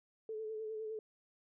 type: tone with vibrato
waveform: sine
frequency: 436.3 Hz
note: A4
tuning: 15 cents flat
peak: -39 dBFS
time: 0.29-0.99 s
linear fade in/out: 2 ms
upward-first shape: sine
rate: 9.8 Hz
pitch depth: 33 cents each way
effects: none